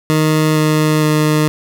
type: tone with pitch steps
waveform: 20% pulse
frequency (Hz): 155.56 / 154.31 / 153.06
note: D#3 / D#3 / D#3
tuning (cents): 0 / -14 / -28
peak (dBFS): -6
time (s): 0.1-1.48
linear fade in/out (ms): 0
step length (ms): 460
effects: none